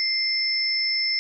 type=tone pair together; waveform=sine; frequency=2093 / 5274 Hz; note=C7 / E8; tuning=0 / 0 cents; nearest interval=octave + major third; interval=1600 cents; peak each=-27 / -22 dBFS; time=0-1.19 s; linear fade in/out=0 ms; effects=none